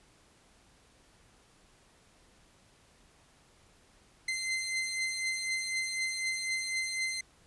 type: beating tone pair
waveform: sawtooth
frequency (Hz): 2069 / 2073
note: C7 / C7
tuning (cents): -20 / -17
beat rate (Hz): 4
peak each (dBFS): -35 / -29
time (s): 4.28-7.21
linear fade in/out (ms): 5
effects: pink hiss -63 dBFS RMS until 7.46 s + resampled to 24000 Hz